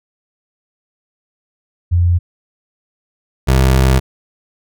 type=tone pair in turn; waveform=sine / 25% pulse; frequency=87.2 / 65.45 Hz; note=F2 / C2; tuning=-2 / +1 cents; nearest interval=perfect fourth; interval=497 cents; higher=first; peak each=-9 / -5 dBFS; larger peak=second; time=1.91-2.19 / 3.47-4 s; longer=second; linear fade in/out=20 ms; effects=none